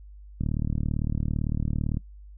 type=click train; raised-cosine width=5 ms; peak=-15 dBFS; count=60; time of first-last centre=0.41-1.971 s; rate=37.8 Hz; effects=noise-tail reverb RT60 0.1 s tail -19 dB re dry + added 50 Hz sine -43 dBFS peak until 2.37 s